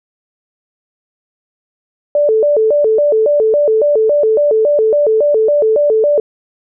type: tone with vibrato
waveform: sine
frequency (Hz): 507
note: B4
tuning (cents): +45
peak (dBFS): -8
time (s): 2.15-6.2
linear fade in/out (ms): 2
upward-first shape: square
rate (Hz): 3.6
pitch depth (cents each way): 250
effects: none